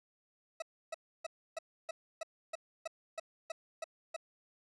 40% pulse tone bursts, 649 Hz, E5, 27 cents flat, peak -36 dBFS, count 12, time 0.6-4.164 s, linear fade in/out 5 ms, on 22 ms, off 300 ms, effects resampled to 22050 Hz + 12-bit

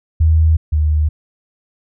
sine tone pair in turn, 79.7 / 76.36 Hz, D#2 / D#2, +42 / -32 cents, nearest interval minor second, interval 74 cents, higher first, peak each -8 / -11 dBFS, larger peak first, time 0.2-0.57 / 0.72-1.09 s, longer neither, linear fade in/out 10 ms, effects none

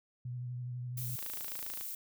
sine tone with vibrato, 123.47 Hz, B2, in tune, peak -37 dBFS, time 0.25-1.16 s, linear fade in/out 5 ms, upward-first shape triangle, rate 12 Hz, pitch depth 31 cents each way
violet noise, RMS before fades -41 dBFS, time 0.97-1.95 s, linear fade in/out 5 ms
click train, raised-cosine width 0.2 ms, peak -27 dBFS, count 18, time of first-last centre 1.19-1.81 s, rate 27.4 Hz
effects none

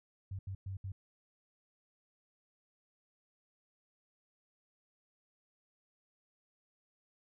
sine tone bursts at uneven times, 96.2 Hz, G2, 32 cents flat, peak -38 dBFS, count 4, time 0.31-0.39 / 0.47-0.55 / 0.66-0.77 / 0.84-0.92 s, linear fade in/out 5 ms, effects none

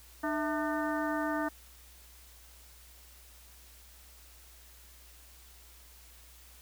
harmonic tone with a mistuned harmonic, 301.3 Hz, D4, 44 cents sharp, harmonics 1 / 2 / 3 / 4 / 5 / 6, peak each -33 / -36 / -38 / -39 / -40 / -41 dBFS, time 0.23-1.49 s, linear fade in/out 10 ms, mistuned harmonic 2, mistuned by +140 cents, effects added 60 Hz sine -56 dBFS peak until 6.61 s + white hiss -57 dBFS RMS until 6.61 s

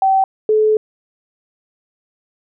sine tone pair in turn, 770 / 431 Hz, G5 / A4, -31 / -36 cents, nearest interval minor seventh, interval 1005 cents, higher first, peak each -10 dBFS, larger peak neither, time 0.02-0.24 / 0.49-0.77 s, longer second, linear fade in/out 2 ms, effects none

